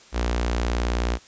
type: tone with notch filter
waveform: sawtooth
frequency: 59.5 Hz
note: A#1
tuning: 36 cents sharp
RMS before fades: -24 dBFS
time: 0.12-1.19 s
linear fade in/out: 50 ms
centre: 130 Hz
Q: 0.8
effects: white hiss -50 dBFS RMS until 1.27 s + resampled to 16000 Hz